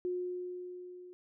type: tone with level ramp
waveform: sine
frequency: 360 Hz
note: F#4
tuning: 47 cents flat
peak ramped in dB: -31 to -48 dBFS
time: 0.05-1.13 s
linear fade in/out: 0 ms
effects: none